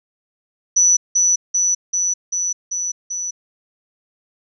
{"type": "tone with echo", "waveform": "sine", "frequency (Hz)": 5940, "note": "F#8", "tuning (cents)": 6, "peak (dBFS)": -10, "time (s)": [0.76, 0.97], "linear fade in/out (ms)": 10, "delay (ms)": 390, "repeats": 6, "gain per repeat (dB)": -2, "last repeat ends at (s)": 3.31, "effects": []}